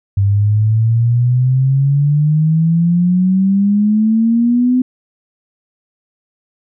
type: exponential sweep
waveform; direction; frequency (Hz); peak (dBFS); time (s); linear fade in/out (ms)
sine; up; 98 to 255.5; -9; 0.17-4.82; 5
effects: none